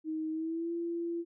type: tone with pitch glide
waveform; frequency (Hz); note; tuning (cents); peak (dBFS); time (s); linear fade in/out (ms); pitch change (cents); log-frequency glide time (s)
sine; 314.9 to 339.5; D#4 to F4; +21 to -49; -32; 0.04-1.25; 50; +130; 0.31-0.72
effects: none